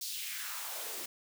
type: noise with high-pass filter sweep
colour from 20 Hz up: white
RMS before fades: -40 dBFS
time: 0.01-1.06 s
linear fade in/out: 5 ms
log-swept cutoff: 4800 to 270 Hz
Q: 2.2
effects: none